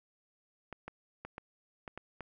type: clicks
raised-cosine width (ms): 0.5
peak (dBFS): -27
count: 7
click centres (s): 0.727 / 0.88 / 1.25 / 1.381 / 1.878 / 1.976 / 2.207
effects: none